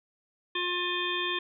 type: harmonic tone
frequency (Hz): 355.2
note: F4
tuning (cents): +29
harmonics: 1 / 3 / 5 / 7 / 9 / 10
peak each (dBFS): -35 / -35 / -35 / -35 / -35 / -35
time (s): 0.55-1.39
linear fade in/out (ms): 5
effects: none

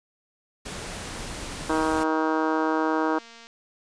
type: noise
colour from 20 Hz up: pink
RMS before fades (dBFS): -35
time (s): 0.65-2.04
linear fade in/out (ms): 10
type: harmonic tone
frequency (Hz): 158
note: D#3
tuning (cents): +27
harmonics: 2 / 3 / 4 / 5 / 6 / 7 / 8 / 9 / 10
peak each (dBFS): -25 / -29 / -32 / -32 / -29 / -33 / -34 / -36 / -36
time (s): 1.69-3.19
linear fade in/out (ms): 10
type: click train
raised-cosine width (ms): 0.2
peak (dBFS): -30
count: 352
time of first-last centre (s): 1.95-3.469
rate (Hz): 231
effects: resampled to 22050 Hz

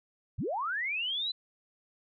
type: linear sweep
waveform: sine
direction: up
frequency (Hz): 61.5 to 4068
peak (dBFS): -30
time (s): 0.38-1.32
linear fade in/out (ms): 10
effects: none

